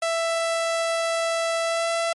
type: tone with pitch glide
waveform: sawtooth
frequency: 663 to 669.2 Hz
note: E5 to E5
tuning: +10 to +26 cents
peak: -18 dBFS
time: 0.02-2.13 s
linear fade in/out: 5 ms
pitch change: +16 cents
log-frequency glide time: 1.63-1.88 s
effects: MP3 48 kbps